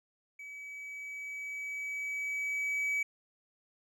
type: tone with level ramp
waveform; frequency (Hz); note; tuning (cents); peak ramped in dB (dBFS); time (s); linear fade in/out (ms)
triangle; 2282; C#7; +50; -42 to -27; 0.39-3.03; 5
effects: none